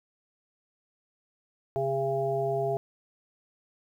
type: harmonic tone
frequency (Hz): 135.5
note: C#3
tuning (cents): -39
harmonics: 1 / 3 / 5 / 6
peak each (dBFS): -34 / -29 / -29 / -39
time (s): 1.76-2.77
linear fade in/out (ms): 0
effects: 10-bit